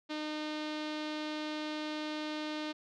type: tone with low-pass filter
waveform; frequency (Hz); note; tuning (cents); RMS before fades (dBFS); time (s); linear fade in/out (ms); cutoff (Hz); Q
sawtooth; 305.1; D#4; -34; -38; 0.09-2.73; 20; 4000; 2.3
effects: none